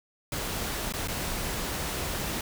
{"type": "noise with dropouts", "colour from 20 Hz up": "pink", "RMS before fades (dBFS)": -32, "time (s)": [0.32, 2.41], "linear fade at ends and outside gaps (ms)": 2, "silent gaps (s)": [[0.924, 0.937], [1.075, 1.083]], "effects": []}